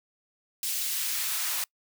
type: noise with high-pass filter sweep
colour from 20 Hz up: white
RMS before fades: -30 dBFS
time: 0.63-1.64 s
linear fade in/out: 2 ms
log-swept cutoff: 3400 to 770 Hz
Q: 0.71
effects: noise-tail reverb RT60 0.1 s tail -25 dB re dry